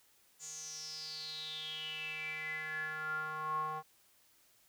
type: tone with band-pass filter sweep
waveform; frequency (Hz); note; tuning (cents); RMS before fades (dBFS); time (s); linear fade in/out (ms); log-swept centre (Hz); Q
square; 155.56; D#3; 0; -41; 0.39-3.83; 50; 7100 to 930; 10
effects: white hiss -68 dBFS RMS until 4.68 s